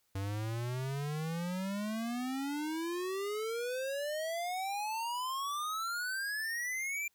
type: exponential sweep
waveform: square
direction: up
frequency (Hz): 95.8 to 2383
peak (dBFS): -35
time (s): 0.15-7.08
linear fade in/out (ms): 5
effects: white hiss -75 dBFS RMS until 7.14 s